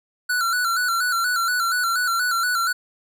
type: tone with vibrato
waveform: square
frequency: 1420 Hz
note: F6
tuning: 28 cents sharp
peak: -20 dBFS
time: 0.29-2.73 s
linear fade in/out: 10 ms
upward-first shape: square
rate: 4.2 Hz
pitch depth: 70 cents each way
effects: none